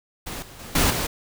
pink noise with level steps, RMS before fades -33 / -44 / -39 / -19 / -25 dBFS, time 0.26-1.07 s, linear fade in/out 10 ms, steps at 0.42 / 0.59 / 0.75 / 0.9 s, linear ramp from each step 5 ms, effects none

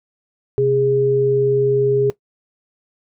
sine tone pair together, 130.78 / 410.9 Hz, C3 / G#4, 0 / -18 cents, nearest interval octave + minor sixth, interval 1982 cents, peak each -21 / -14 dBFS, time 0.58-2.1 s, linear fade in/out 0 ms, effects noise-tail reverb RT60 0.1 s tail -17 dB re dry

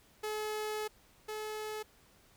sawtooth tone pair in turn, 427.5 / 429.3 Hz, A4 / A4, -50 / -43 cents, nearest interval unison, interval 7 cents, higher second, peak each -31 / -34 dBFS, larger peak first, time 0.23-0.88 / 1.28-1.83 s, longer first, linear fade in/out 10 ms, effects pink hiss -64 dBFS RMS until 2.36 s

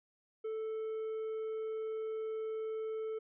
triangle tone, 439.7 Hz, A4, 1 cent flat, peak -34 dBFS, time 0.44-3.19 s, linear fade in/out 10 ms, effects resampled to 8000 Hz

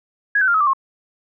sine tone with pitch steps, 1661.2 / 1523.3 / 1396.9 / 1281 / 1174.6 / 1077.2 Hz, G#6 / F#6 / F6 / E6 / D6 / C#6, 0 / +50 / 0 / -50 / 0 / -50 cents, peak -13 dBFS, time 0.35-0.734 s, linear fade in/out 5 ms, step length 64 ms, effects none

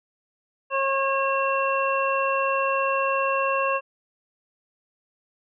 harmonic tone, 543 Hz, C#5, 36 cents flat, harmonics 1 / 2 / 3 / 5, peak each -25 / -24 / -32 / -28 dBFS, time 0.7-3.81 s, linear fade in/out 50 ms, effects none

